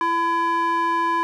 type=tone with band-pass filter; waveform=square; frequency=335.8 Hz; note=E4; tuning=32 cents sharp; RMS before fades=-21 dBFS; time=0.01-1.23 s; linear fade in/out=0 ms; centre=1200 Hz; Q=8.7; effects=none